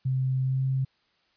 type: tone with pitch glide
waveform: sine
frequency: 130.81 to 132.64 Hz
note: C3 to C3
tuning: 0 to +24 cents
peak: -23 dBFS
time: 0.05-0.85 s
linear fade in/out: 10 ms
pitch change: +24 cents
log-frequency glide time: 0.43-0.62 s
effects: white hiss -68 dBFS RMS until 1.36 s + resampled to 11025 Hz